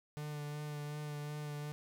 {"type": "tone with vibrato", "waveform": "45% pulse", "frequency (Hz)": 148.3, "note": "D3", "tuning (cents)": 17, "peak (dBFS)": -40, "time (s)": [0.17, 1.72], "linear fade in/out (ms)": 0, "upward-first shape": "sine", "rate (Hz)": 2.7, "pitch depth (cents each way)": 18, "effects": []}